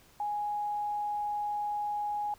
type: tone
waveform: sine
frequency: 830 Hz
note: G#5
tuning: 1 cent flat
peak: -30 dBFS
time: 0.2-2.34 s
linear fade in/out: 2 ms
effects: pink hiss -60 dBFS RMS until 2.38 s